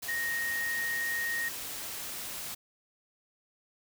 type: tone in noise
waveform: sine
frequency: 1865 Hz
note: A#6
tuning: in tune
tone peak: -30 dBFS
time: 0.08-1.49 s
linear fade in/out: 10 ms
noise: white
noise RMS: -39 dBFS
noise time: 0.02-2.55 s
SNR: +6 dB
effects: none